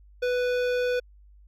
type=tone with hard clipping; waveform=sine; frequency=494.8 Hz; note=B4; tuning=3 cents sharp; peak=-25 dBFS; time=0.22-1 s; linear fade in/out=10 ms; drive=15 dB; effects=added 50 Hz sine -50 dBFS peak until 1.47 s